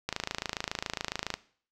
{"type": "click train", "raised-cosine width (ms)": 0.2, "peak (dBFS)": -13, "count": 35, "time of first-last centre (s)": [0.09, 1.34], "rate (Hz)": 27.2, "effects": ["noise-tail reverb RT60 0.5 s tail -18 dB re dry"]}